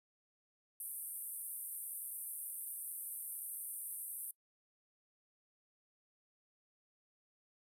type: band-pass noise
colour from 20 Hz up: white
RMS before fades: -45 dBFS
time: 0.8-4.31 s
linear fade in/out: 2 ms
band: 8700 to 14000 Hz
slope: 96 dB/octave
effects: noise-tail reverb RT60 0.1 s tail -24 dB re dry